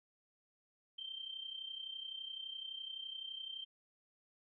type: tone with amplitude modulation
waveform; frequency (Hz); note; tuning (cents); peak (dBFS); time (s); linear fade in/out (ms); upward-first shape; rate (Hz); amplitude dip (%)
sine; 3136; G7; 0; -40; 0.98-3.65; 10; sine; 31.8; 70
effects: none